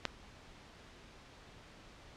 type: click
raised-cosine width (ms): 0.2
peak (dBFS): -14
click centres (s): 0.053
effects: pink hiss -56 dBFS RMS until 2.16 s + low-pass 5000 Hz 12 dB/octave